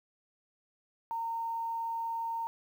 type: tone with quantisation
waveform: sine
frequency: 917 Hz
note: A#5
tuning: 29 cents flat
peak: -32 dBFS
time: 1.11-2.47 s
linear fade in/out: 0 ms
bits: 10
effects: none